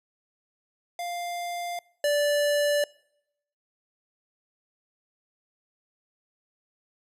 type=tone pair in turn; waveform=square; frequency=698.5 / 583.6 Hz; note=F5 / D5; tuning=0 / -11 cents; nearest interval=minor third; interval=311 cents; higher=first; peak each=-31 / -22 dBFS; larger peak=second; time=0.99-1.79 / 2.04-2.84 s; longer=neither; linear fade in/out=2 ms; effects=noise-tail reverb RT60 0.8 s tail -25 dB re dry + resampled to 32000 Hz